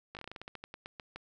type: slowing click train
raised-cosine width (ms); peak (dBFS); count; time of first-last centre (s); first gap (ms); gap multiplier
0.3; -27; 16; 0.15-1.16; 18; 1.17
effects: none